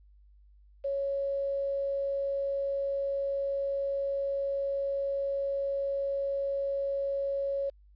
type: tone with quantisation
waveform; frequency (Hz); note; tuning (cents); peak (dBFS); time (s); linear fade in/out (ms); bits
sine; 554.4; C#5; 0; -28; 0.84-7.7; 10; 9
effects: added 50 Hz sine -55 dBFS peak until 7.95 s + resampled to 11025 Hz